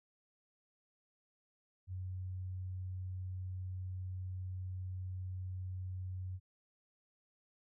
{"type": "tone", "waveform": "sine", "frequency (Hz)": 92.5, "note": "F#2", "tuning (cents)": 0, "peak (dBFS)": -39, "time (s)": [1.87, 6.4], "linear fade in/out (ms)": 50, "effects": []}